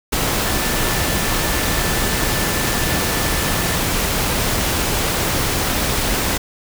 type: tone in noise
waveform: sine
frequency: 1760 Hz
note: A6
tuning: in tune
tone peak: -30 dBFS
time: 0.45-3.76 s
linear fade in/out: 10 ms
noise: pink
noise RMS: -19 dBFS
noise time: 0.12-6.38 s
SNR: -14 dB
effects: none